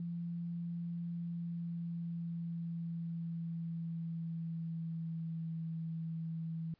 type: tone with pitch glide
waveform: sine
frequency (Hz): 170.8 to 163.28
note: F3 to E3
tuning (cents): -38 to -16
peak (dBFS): -37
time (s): 0-6.74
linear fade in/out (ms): 2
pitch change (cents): -78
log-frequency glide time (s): 1.11-5.58
effects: pink hiss -75 dBFS RMS until 6.79 s + resampled to 11025 Hz